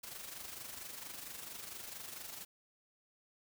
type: noise with amplitude modulation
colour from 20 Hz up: white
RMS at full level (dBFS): -45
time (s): 0.03-2.45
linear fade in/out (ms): 10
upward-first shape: sine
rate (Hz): 24.4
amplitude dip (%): 55
effects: none